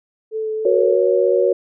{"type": "tone with vibrato", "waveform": "sine", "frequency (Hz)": 436.9, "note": "A4", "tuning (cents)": -12, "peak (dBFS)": -20, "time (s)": [0.31, 0.98], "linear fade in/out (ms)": 50, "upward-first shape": "sine", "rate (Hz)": 3.5, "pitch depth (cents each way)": 10}
{"type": "chord", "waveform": "sine", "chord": "F# major", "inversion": "none", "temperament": "equal with one note detuned", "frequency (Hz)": [370, 478.4, 554.4], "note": ["F#4", "A#4", "C#5"], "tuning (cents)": [0, 45, 0], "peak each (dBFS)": -17, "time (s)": [0.65, 1.53], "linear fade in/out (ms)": 5}
{"effects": []}